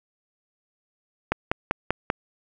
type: click train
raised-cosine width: 0.5 ms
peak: -6 dBFS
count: 5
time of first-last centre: 1.32-2.101 s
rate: 5.12 Hz
effects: none